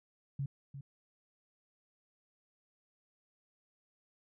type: tone with echo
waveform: sine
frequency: 138.59 Hz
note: C#3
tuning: in tune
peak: -33 dBFS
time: 0.39-0.46 s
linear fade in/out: 5 ms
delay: 350 ms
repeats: 1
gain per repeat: -10 dB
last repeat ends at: 0.81 s
effects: none